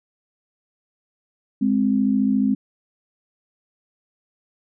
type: tone pair together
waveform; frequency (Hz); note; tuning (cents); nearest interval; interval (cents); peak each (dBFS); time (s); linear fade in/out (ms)
sine; 207.4 / 261.6; G#3 / C4; -2 / 0; major third; 402; -19; 1.61-2.55; 10
effects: none